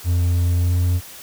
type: tone with pitch glide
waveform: triangle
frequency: 87.31 to 88.63 Hz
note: F2 to F2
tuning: 0 to +26 cents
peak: -13 dBFS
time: 0.04-1.01 s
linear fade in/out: 50 ms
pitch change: +26 cents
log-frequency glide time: 0.52-0.82 s
effects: white hiss -39 dBFS RMS until 1.22 s